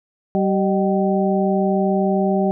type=harmonic tone with a mistuned harmonic; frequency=192.6 Hz; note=G3; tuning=30 cents flat; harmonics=1 / 2 / 3 / 4; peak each=-18 / -21 / -23 / -24 dBFS; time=0.35-2.51 s; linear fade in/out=0 ms; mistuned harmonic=3; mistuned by=+97 cents; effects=none